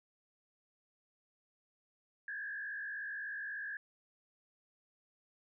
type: tone with frequency modulation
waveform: sine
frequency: 1661.2 Hz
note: G#6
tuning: in tune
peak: -39 dBFS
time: 2.28-3.77 s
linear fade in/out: 2 ms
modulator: 56.5 Hz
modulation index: 1.3
effects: none